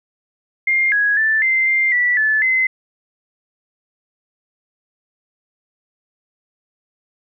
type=tone with pitch steps; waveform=sine; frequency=2115 / 1664 / 1763 / 2081 / 2100 / 1959 / 1737 / 2052 Hz; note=C7 / G#6 / A6 / C7 / C7 / B6 / A6 / C7; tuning=+18 / +3 / +3 / -10 / +6 / -15 / -23 / -34 cents; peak=-13 dBFS; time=0.67-2.67 s; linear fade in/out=5 ms; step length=250 ms; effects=none